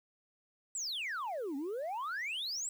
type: exponential two-way sweep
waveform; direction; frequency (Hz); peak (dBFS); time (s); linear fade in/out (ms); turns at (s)
sine; down then up; 8110 to 262.9 to 8110; -33; 0.75-2.69; 2; 1.56
effects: tanh soft clip ceiling -34 dBFS + 10-bit